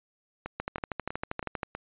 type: two click trains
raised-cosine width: 0.5 ms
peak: -20 / -16 dBFS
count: 5 / 14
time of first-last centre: 0.46-1.75 / 0.6-1.632 s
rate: 3.1 / 12.6 Hz
effects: resampled to 8000 Hz